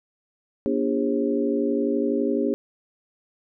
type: tone cluster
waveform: sine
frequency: 240.6 / 292.6 / 344 / 404.3 / 538 Hz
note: B3 / D4 / F4 / G#4 / C5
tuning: -45 / -6 / -26 / -46 / +48 cents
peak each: -26 / -25 / -34 / -25 / -30 dBFS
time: 0.66-2.54 s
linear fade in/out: 0 ms
effects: none